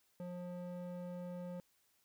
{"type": "tone with band-pass filter", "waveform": "square", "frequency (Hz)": 177.8, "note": "F3", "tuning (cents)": 31, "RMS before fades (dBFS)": -45, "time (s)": [0.2, 1.6], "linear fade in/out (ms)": 0, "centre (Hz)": 370, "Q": 3.6, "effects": ["white hiss -75 dBFS RMS until 2.04 s"]}